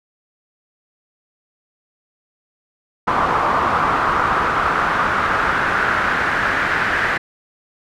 brown noise with band-pass filter sweep, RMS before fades -18 dBFS, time 3.07-7.18 s, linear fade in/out 10 ms, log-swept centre 1100 to 1700 Hz, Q 3.3, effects none

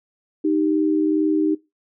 sine tone pair together, 309.7 / 392 Hz, D#4 / G4, -8 / 0 cents, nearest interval major third, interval 408 cents, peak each -17 / -24 dBFS, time 0.44-1.55 s, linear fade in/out 10 ms, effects noise-tail reverb RT60 0.2 s tail -18 dB re dry

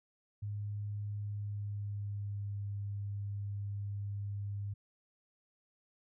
sine tone with pitch glide, 103.2 to 101.13 Hz, G#2 to G#2, -10 to -46 cents, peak -36 dBFS, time 0.42-4.74 s, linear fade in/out 10 ms, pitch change -36 cents, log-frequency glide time 1.19-2.59 s, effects none

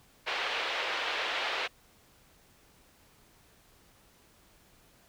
white band-pass noise, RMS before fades -33 dBFS, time 0.26-1.68 s, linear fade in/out 20 ms, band 420 to 3400 Hz, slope 24 dB/octave, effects pink hiss -62 dBFS RMS until 5.08 s

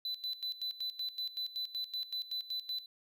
triangle tone with tremolo, 4000 Hz, B7, 21 cents sharp, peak -33 dBFS, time 0.05-2.86 s, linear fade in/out 2 ms, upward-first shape square, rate 5.3 Hz, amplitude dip 80%, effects none

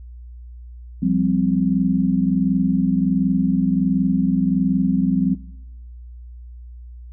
sine chord, F suspended second, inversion none, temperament equal with one note detuned, 174.61 / 196 / 260 Hz, F3 / G3 / C4, 0 / 0 / -11 cents, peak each -20 dBFS, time 1.02-5.35 s, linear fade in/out 10 ms, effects noise-tail reverb RT60 0.9 s tail -20 dB re dry + added 60 Hz sine -35 dBFS peak until 7.12 s

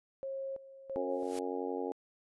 sine tone with tremolo, 540 Hz, C#5, 45 cents flat, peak -36 dBFS, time 0.23-1.28 s, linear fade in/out 0 ms, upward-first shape square, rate 1.5 Hz, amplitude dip 80%
harmonic tone, 91.2 Hz, F#2, 24 cents flat, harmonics 3 / 4 / 5 / 6 / 7 / 8 / 9, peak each -40 / -40 / -38 / -45 / -48 / -50 / -43 dBFS, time 0.96-1.92 s, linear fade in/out 0 ms
white noise with exponential growth, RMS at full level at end -43 dBFS, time 1.09-1.39 s, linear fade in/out 1 ms, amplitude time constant 64 ms
effects resampled to 24000 Hz

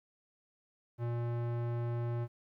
square tone with low-pass filter, 118.7 Hz, A#2, 32 cents sharp, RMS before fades -35 dBFS, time 0.98-2.28 s, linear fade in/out 50 ms, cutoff 1300 Hz, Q 0.57, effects 12-bit

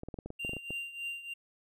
clicks, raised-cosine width 2 ms, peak -27 dBFS, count 11, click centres 0.034 / 0.086 / 0.142 / 0.188 / 0.26 / 0.304 / 0.449 / 0.494 / 0.534 / 0.567 / 0.706 s
triangle tone with tremolo, 2779 Hz, F7, 9 cents flat, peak -32 dBFS, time 0.39-1.34 s, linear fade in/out 10 ms, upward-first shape triangle, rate 3.3 Hz, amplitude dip 80%
effects none

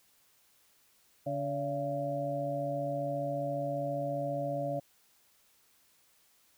harmonic tone with a mistuned harmonic, 142.6 Hz, C#3, 49 cents sharp, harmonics 1 / 2 / 4 / 5, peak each -38 / -40 / -34 / -37 dBFS, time 1.26-4.8 s, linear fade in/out 10 ms, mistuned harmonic 5, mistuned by -69 cents, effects white hiss -67 dBFS RMS until 6.57 s

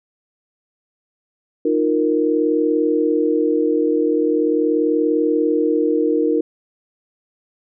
sine chord, Eb suspended second, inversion none, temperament equal with one note detuned, 308.8 / 349.2 / 466.2 Hz, Eb4 / F4 / Bb4, -13 / 0 / 0 cents, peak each -18 / -21 / -18 dBFS, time 1.65-6.41 s, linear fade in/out 5 ms, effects none

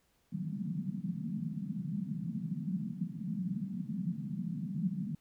pink band-pass noise, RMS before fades -37 dBFS, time 0.32-5.15 s, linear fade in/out 5 ms, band 160 to 210 Hz, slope 48 dB/octave, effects pink hiss -73 dBFS RMS until 5.2 s

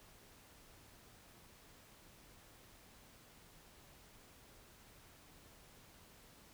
silence, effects pink hiss -62 dBFS RMS until 6.53 s

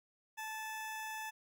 20% pulse tone, 873 Hz, A5, 14 cents flat, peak -36 dBFS, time 0.37-1.31 s, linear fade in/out 20 ms, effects none

